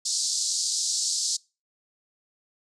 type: band-pass noise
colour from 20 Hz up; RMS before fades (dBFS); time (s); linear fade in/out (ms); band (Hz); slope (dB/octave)
pink; -27; 0.05-1.37; 10; 4300 to 8400; 48
effects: noise-tail reverb RT60 0.3 s tail -25 dB re dry